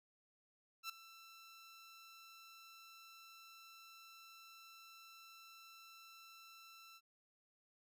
15% pulse tone with ADSR envelope, 1337 Hz, E6, 24 cents sharp, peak -34 dBFS, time 0.83-7.01 s, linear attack 65 ms, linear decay 4 ms, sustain -17 dB, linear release 48 ms, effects none

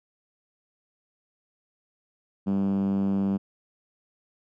5% pulse tone with band-pass filter, 98 Hz, G2, in tune, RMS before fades -25 dBFS, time 2.46-3.38 s, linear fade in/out 20 ms, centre 200 Hz, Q 4.4, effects none

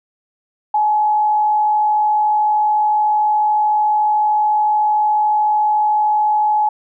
sine tone with frequency modulation, 848 Hz, G#5, 36 cents sharp, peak -12 dBFS, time 0.74-6.69 s, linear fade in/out 5 ms, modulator 53.7 Hz, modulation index 0.27, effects none

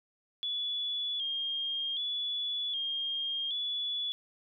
sine tone with vibrato, 3322 Hz, G#7, in tune, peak -31 dBFS, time 0.43-4.12 s, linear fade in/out 0 ms, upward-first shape square, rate 0.65 Hz, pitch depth 53 cents each way, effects none

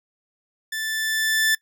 sawtooth tone with level ramp, 1760 Hz, A6, in tune, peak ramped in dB -23 to -13 dBFS, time 0.72-1.55 s, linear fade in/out 5 ms, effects noise-tail reverb RT60 0.1 s tail -20 dB re dry

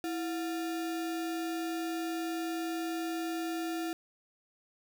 sine tone with sample-and-hold, 329.6 Hz, E4, in tune, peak -32 dBFS, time 0.04-3.93 s, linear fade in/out 0 ms, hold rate 1050 Hz, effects none

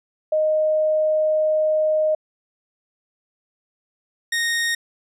sine / sawtooth tone pair in turn, 620 / 1857.9 Hz, D#5 / A#6, -6 / -6 cents, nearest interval octave + perfect fifth, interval 1900 cents, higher second, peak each -16 dBFS, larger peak neither, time 0.32-2.15 / 4.32-4.75 s, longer first, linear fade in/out 5 ms, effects low-pass 11000 Hz 12 dB/octave

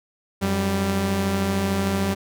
sawtooth tone pair together, 91.33 / 196 Hz, F#2 / G3, -22 / 0 cents, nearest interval octave + minor second, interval 1322 cents, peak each -22 / -18 dBFS, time 0.41-2.15 s, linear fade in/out 20 ms, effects none

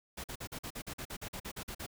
pink noise bursts, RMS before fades -42 dBFS, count 15, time 0.17-1.865 s, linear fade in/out 10 ms, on 71 ms, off 45 ms, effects none

